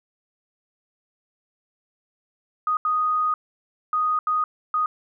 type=tone bursts at uneven times; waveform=sine; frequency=1243 Hz; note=D#6; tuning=2 cents flat; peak=-19 dBFS; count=5; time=2.67-2.77 / 2.85-3.34 / 3.93-4.19 / 4.27-4.44 / 4.74-4.86 s; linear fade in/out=2 ms; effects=none